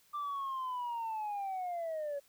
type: linear sweep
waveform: sine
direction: down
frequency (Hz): 1186 to 557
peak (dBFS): -33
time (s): 0.13-2.2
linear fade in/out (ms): 20
effects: tanh soft clip ceiling -33 dBFS + white hiss -67 dBFS RMS until 2.28 s